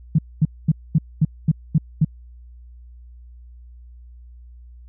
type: tone bursts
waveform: sine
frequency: 156.1 Hz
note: D#3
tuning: 6 cents sharp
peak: -11 dBFS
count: 8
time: 0.15-2.048 s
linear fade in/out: 5 ms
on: 36 ms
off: 230 ms
effects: added 60 Hz sine -40 dBFS peak until 4.88 s